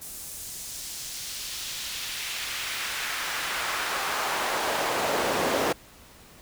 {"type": "noise with high-pass filter sweep", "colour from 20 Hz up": "brown", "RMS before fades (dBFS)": -30, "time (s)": [0.01, 5.73], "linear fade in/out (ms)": 10, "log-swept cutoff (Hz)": [9400, 420], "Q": 1, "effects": ["pink hiss -51 dBFS RMS until 6.41 s"]}